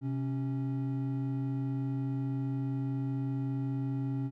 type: tone pair together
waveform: triangle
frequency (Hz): 129.92 / 275.3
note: C3 / C#4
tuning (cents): -12 / -12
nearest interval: octave + minor second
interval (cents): 1300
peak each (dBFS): -30 / -33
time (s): 0.01-4.31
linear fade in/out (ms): 50
effects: none